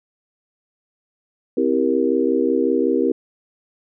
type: chord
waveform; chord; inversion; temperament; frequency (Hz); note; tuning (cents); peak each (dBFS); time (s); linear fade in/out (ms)
sine; C dominant seventh; none; just; 261.6 / 327 / 392.4 / 470.9; C4 / E4 / G4 / Bb4; 0 / -14 / +2 / +18; -21; 1.57-3.12; 5
effects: none